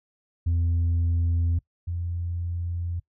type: tone pair in turn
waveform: sine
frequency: 84.7 / 86.33 Hz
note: E2 / F2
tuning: +48 / -19 cents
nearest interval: unison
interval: 33 cents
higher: second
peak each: -18 / -26 dBFS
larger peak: first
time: 0.46-1.59 / 1.87-3 s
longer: neither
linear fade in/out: 10 ms
effects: noise-tail reverb RT60 0.1 s tail -23 dB re dry + tanh soft clip ceiling -19 dBFS